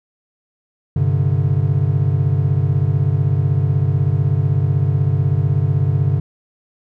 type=chord; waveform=triangle; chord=G suspended fourth; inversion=none; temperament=equal; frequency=98 / 130.81 / 146.83 Hz; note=G2 / C3 / D3; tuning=0 / 0 / 0 cents; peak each=-16 dBFS; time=0.96-6.2 s; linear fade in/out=5 ms; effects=none